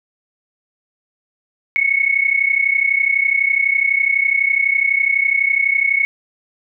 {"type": "tone pair together", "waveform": "sine", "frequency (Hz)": [2188, 2220], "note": ["C#7", "C#7"], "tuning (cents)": [-23, 2], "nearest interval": "unison", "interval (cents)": 25, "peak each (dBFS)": -16, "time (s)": [1.76, 6.05], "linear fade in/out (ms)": 0, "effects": []}